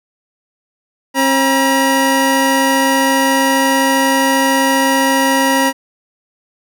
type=tone pair together; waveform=25% pulse; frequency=268.5 / 956 Hz; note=C4 / A#5; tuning=+45 / +43 cents; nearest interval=octave + minor seventh; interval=2198 cents; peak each=-10 dBFS; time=1.14-5.73 s; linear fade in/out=50 ms; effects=none